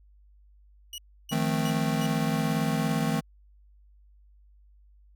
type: tone bursts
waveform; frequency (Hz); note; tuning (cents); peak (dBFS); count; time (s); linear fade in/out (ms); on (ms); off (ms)
sawtooth; 2913; F#7; -28; -33; 4; 0.93-2.064; 2; 51; 310
type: chord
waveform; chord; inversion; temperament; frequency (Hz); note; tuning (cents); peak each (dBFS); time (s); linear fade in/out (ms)
square; F dominant seventh; third; just; 157.15 / 174.61 / 218.3 / 261.9; Eb3 / F3 / A3 / C4; +18 / 0 / -13 / +2; -29 / -34 / -30 / -33; 1.31-3.21; 20
effects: added 50 Hz sine -54 dBFS peak until 5.15 s